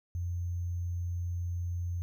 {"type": "tone with sample-and-hold", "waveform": "sine", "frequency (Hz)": 87.31, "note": "F2", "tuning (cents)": 0, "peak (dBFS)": -31, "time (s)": [0.15, 2.02], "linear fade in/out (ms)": 0, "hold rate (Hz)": 6300, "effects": []}